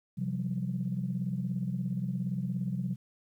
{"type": "chord", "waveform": "sine", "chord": "C suspended fourth", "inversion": "none", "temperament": "equal with one note detuned", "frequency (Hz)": [130.81, 174.61, 191.74], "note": ["C3", "F3", "G3"], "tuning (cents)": [0, 0, -38], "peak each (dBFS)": -34, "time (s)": [0.17, 2.96], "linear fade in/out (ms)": 20, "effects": ["tanh soft clip ceiling -21 dBFS", "11-bit"]}